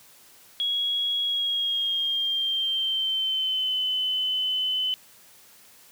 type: tone with pitch glide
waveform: sine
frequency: 3322 to 3029 Hz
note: G#7 to F#7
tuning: 0 to +40 cents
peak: -23 dBFS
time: 0.6-4.94 s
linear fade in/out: 0 ms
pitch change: -160 cents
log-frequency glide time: 1.23-3.78 s
effects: white hiss -53 dBFS RMS until 5.91 s + high-pass 60 Hz 12 dB/octave